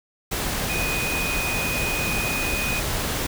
sine tone in noise, 2489 Hz, D#7, in tune, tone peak -26 dBFS, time 0.69-2.8 s, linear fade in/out 10 ms, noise pink, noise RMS -26 dBFS, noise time 0.31-3.27 s, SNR -3 dB, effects none

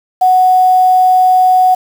sine tone with quantisation, 740 Hz, F#5, in tune, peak -5 dBFS, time 0.21-1.75 s, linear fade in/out 10 ms, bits 5, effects none

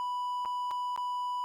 triangle tone with dropouts, 987.8 Hz, B5, in tune, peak -29 dBFS, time 0-1.44 s, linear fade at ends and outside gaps 0 ms, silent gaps 0.45-0.457 / 0.709-0.713 / 0.962-0.976 s, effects none

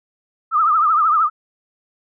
sine tone with vibrato, 1258 Hz, D#6, 19 cents sharp, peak -12 dBFS, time 0.51-1.3 s, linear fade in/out 50 ms, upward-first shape triangle, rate 13 Hz, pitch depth 130 cents each way, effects none

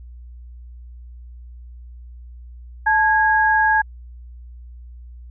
sine tone pair together, 871 / 1646.1 Hz, A5 / G#6, -18 / -16 cents, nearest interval major seventh, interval 1102 cents, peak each -16 dBFS, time 2.86-3.82 s, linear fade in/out 10 ms, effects added 60 Hz sine -36 dBFS peak until 5.3 s

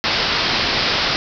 white low-pass noise, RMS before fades -19 dBFS, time 0.04-1.16 s, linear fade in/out 0 ms, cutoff 5300 Hz, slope 96 dB/octave, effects none

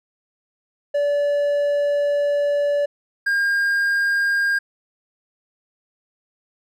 triangle tone pair in turn, 577 / 1611.9 Hz, D5 / G6, -31 / +48 cents, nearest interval octave + tritone, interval 1779 cents, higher second, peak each -15 dBFS, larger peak neither, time 0.94-2.86 / 3.26-4.59 s, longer first, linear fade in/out 10 ms, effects none

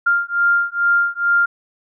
sine beating tone pair, 1396.9 / 1399.2 Hz, F6 / F6, 0 / +3 cents, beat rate 2.3 Hz, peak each -17 dBFS, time 0.06-1.46 s, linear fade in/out 10 ms, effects none

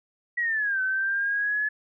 sine linear two-way sweep, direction down then up, 1941 to 1519 to 1715 Hz, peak -23 dBFS, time 0.37-1.69 s, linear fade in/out 10 ms, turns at 0.81 s, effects none

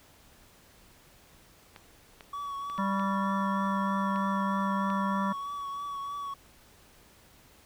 clicks, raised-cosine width 0.3 ms, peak -29 dBFS, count 7, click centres 1.762 / 2.208 / 2.699 / 2.779 / 2.996 / 4.16 / 4.902 s
triangle tone with vibrato, 1129 Hz, C#6, 31 cents sharp, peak -32 dBFS, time 2.33-6.34 s, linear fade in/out 5 ms, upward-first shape triangle, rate 3.2 Hz, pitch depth 32 cents each way
harmonic tone, 196 Hz, G3, in tune, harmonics 1 / 3 / 5 / 7 / 9, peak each -29 / -39 / -32 / -39 / -42 dBFS, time 2.78-5.33 s, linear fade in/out 10 ms
effects pink hiss -58 dBFS RMS until 7.65 s

